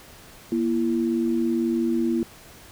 sine tone pair together, 237.3 / 335.6 Hz, A#3 / E4, +31 / +31 cents, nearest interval tritone, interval 600 cents, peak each -23 dBFS, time 0.52-2.23 s, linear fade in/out 2 ms, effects pink hiss -47 dBFS RMS until 2.71 s

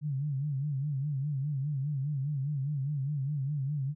sine tone with vibrato, 141.4 Hz, C#3, 35 cents sharp, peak -29 dBFS, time 0.01-3.95 s, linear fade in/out 50 ms, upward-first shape sine, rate 4.9 Hz, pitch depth 120 cents each way, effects none

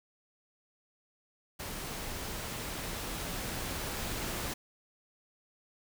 pink noise with level ramp, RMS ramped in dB -40 to -36 dBFS, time 1.59-4.54 s, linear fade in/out 10 ms, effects none

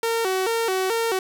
sawtooth tone with vibrato, 415.3 Hz, G#4, in tune, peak -17 dBFS, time 0.03-1.19 s, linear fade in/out 2 ms, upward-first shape square, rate 2.3 Hz, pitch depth 170 cents each way, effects none

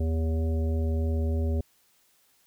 harmonic tone with a mistuned harmonic, 80.4 Hz, E2, 43 cents flat, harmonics 1 / 3 / 5 / 7 / 9, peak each -24 / -34 / -37 / -40 / -50 dBFS, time 0-1.61 s, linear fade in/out 5 ms, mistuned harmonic 1, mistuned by -23 cents, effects white hiss -65 dBFS RMS until 2.46 s

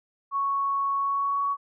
sine tone with pitch glide, 1108.7 to 1121.6 Hz, C#6 to C#6, 0 to +20 cents, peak -23 dBFS, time 0.31-1.57 s, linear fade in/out 50 ms, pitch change +20 cents, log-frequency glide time 0.97-1.42 s, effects none

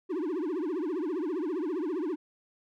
triangle tone with vibrato, 334.7 Hz, E4, 26 cents sharp, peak -27 dBFS, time 0.09-2.16 s, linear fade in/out 20 ms, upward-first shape triangle, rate 15 Hz, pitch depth 300 cents each way, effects none

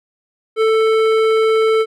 sine tone with hard clipping, 442 Hz, A4, 8 cents sharp, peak -13 dBFS, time 0.56-1.86 s, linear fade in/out 50 ms, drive 13 dB, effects none

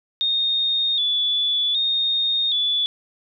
sine tone with vibrato, 3568 Hz, A7, 23 cents sharp, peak -18 dBFS, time 0.21-2.86 s, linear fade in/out 0 ms, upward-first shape square, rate 0.65 Hz, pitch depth 58 cents each way, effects none

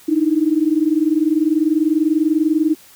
sine tone pair together, 302.3 / 322.4 Hz, D#4 / E4, -50 / -38 cents, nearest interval minor second, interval 112 cents, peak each -16 dBFS, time 0.08-2.75 s, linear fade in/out 10 ms, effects white hiss -46 dBFS RMS until 2.95 s

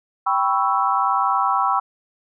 sine chord, C# half-diminished seventh, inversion second, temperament equal, 784 / 987.8 / 1108.7 / 1318.5 Hz, G5 / B5 / C#6 / E6, 0 / 0 / 0 / 0 cents, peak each -22 dBFS, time 0.26-1.8 s, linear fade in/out 10 ms, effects none

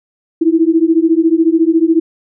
sine beating tone pair, 320 / 334 Hz, D#4 / E4, +49 / +23 cents, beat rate 14 Hz, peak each -11 dBFS, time 0.41-2 s, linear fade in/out 10 ms, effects none

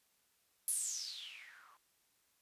violet noise with low-pass filter sweep, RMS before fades -43 dBFS, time 0.68-1.77 s, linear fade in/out 0 ms, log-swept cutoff 11000 to 1000 Hz, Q 8.7, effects white hiss -75 dBFS RMS until 2.41 s + resampled to 32000 Hz

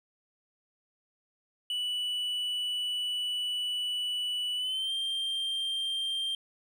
triangle tone with pitch glide, 2960 to 3172 Hz, F#7 to G7, 0 to +20 cents, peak -28 dBFS, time 1.7-6.35 s, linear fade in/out 2 ms, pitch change +120 cents, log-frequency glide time 4.56-4.92 s, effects none

